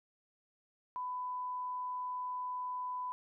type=tone; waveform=sine; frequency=999 Hz; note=B5; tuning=20 cents sharp; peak=-36 dBFS; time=0.96-3.12 s; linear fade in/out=0 ms; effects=none